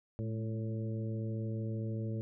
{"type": "harmonic tone with a mistuned harmonic", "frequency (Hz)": 111.7, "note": "A2", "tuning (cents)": 27, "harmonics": [1, 2, 3, 4, 5], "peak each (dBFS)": [-35, -41, -45, -47, -49], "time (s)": [0.19, 2.21], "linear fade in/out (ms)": 0, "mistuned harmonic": 2, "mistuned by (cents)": -53, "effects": []}